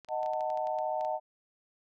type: clicks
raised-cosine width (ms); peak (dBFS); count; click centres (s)
0.2; -33; 12; 0.047 / 0.087 / 0.231 / 0.261 / 0.335 / 0.408 / 0.502 / 0.574 / 0.671 / 0.787 / 1.01 / 1.049
type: chord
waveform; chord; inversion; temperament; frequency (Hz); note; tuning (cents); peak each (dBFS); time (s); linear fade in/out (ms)
sine; D# diminished; none; equal with one note detuned; 622.3 / 740 / 889.7; D#5 / F#5 / A5; 0 / 0 / +19; -33 / -34 / -35; 0.08-1.2; 50
effects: none